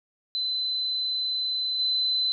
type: tone with level steps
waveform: sine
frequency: 4035 Hz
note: B7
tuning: 36 cents sharp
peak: -25 / -22 dBFS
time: 0.35-2.32 s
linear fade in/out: 0 ms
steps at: 1.79 s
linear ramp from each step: 10 ms
effects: none